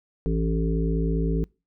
harmonic tone, 55 Hz, A1, in tune, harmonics 1 / 3 / 5 / 7 / 8, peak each -24 / -26 / -31 / -33 / -32 dBFS, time 0.26-1.44 s, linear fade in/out 0 ms, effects noise-tail reverb RT60 0.3 s tail -26 dB re dry

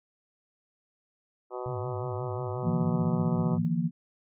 harmonic tone, 124.9 Hz, B2, 20 cents sharp, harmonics 3 / 4 / 5 / 6 / 7 / 8 / 9 / 10, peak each -37 / -39 / -41 / -43 / -44 / -45 / -46 / -47 dBFS, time 1.5-3.59 s, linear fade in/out 50 ms
sine tone with vibrato, 116.54 Hz, A#2, in tune, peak -33 dBFS, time 1.66-3.65 s, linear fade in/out 0 ms, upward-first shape sine, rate 5.6 Hz, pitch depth 240 cents each way
sine chord, Eb suspended second, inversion none, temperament equal with one note detuned, 155.56 / 170.92 / 233.1 Hz, Eb3 / F3 / Bb3, 0 / -37 / 0 cents, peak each -31 / -27 / -31 dBFS, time 2.62-3.91 s, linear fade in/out 50 ms
effects none

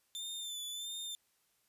sawtooth tone with vibrato, 3552 Hz, A7, 16 cents sharp, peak -37 dBFS, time 0.15-1.15 s, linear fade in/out 0 ms, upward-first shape sine, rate 1.5 Hz, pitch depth 44 cents each way, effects white hiss -75 dBFS RMS until 1.68 s + resampled to 32000 Hz

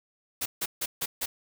white noise bursts, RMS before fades -30 dBFS, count 5, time 0.41-1.26 s, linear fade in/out 10 ms, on 50 ms, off 150 ms, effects none

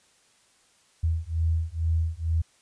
sine beating tone pair, 80.6 / 82.8 Hz, E2 / E2, -38 / +8 cents, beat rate 2.2 Hz, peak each -26 dBFS, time 1.03-2.42 s, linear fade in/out 10 ms, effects white hiss -62 dBFS RMS until 2.61 s + resampled to 22050 Hz

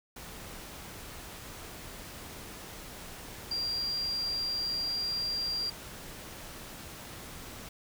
sine tone in noise, 4757 Hz, D8, 21 cents sharp, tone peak -30 dBFS, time 3.51-5.7 s, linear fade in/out 5 ms, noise pink, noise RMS -45 dBFS, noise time 0.16-7.69 s, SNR +12 dB, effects none

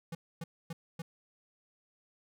square tone bursts, 165.8 Hz, E3, 10 cents sharp, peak -38 dBFS, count 4, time 0.12-1.02 s, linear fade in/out 5 ms, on 30 ms, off 260 ms, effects none

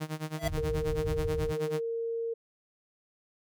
sawtooth tone with tremolo, 155.56 Hz, D#3, in tune, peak -27 dBFS, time 0-1.81 s, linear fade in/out 20 ms, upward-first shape sine, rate 9.3 Hz, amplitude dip 90%
square tone with exponential growth, 667 Hz, E5, 20 cents sharp, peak -26 dBFS, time 0.33-0.48 s, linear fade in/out 5 ms, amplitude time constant 32 ms
white low-pass noise, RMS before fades -35 dBFS, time 0.43-1.53 s, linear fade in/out 10 ms, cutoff 110 Hz, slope 24 dB/octave
sine tone, 460 Hz, A#4, 23 cents flat, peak -30 dBFS, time 0.57-2.34 s, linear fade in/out 10 ms
effects none

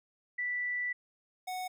sine / square tone pair in turn, 1970 / 737.9 Hz, B6 / F#5, -5 / -5 cents, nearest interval octave + perfect fourth, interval 1700 cents, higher first, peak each -31 / -36 dBFS, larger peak first, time 0.38-0.93 / 1.47-1.68 s, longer first, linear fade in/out 10 ms, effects none

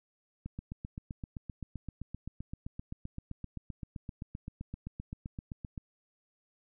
click train, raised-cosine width 5 ms, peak -27 dBFS, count 42, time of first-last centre 0.46-5.778 s, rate 7.71 Hz, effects none

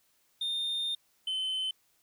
sine tone pair in turn, 3637 / 3058 Hz, A#7 / G7, -43 / -44 cents, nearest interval minor third, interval 301 cents, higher first, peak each -27 dBFS, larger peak neither, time 0.41-0.95 / 1.27-1.71 s, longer first, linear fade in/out 5 ms, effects tanh soft clip ceiling -29 dBFS + white hiss -70 dBFS RMS until 2.02 s

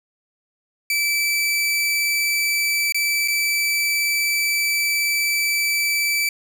sawtooth tone with dropouts, 2317 Hz, D7, 24 cents flat, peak -15 dBFS, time 0.9-6.29 s, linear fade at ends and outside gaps 2 ms, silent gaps 2.923-2.945 / 3.277-3.282 s, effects none

